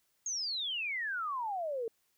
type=exponential sweep; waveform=sine; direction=down; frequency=6645 to 440 Hz; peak=-33 dBFS; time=0.26-1.88 s; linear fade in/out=2 ms; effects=white hiss -75 dBFS RMS until 2.17 s